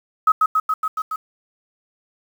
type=tone with echo; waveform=sine; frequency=1275 Hz; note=D#6; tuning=42 cents sharp; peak=-10 dBFS; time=0.27-0.32 s; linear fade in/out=5 ms; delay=140 ms; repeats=6; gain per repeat=-2 dB; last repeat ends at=1.16 s; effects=7-bit